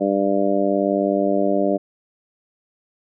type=harmonic tone; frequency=99 Hz; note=G2; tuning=18 cents sharp; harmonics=2 / 3 / 4 / 5 / 6 / 7; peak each=-24 / -22 / -24 / -27 / -21 / -27 dBFS; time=0-1.78 s; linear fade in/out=20 ms; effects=none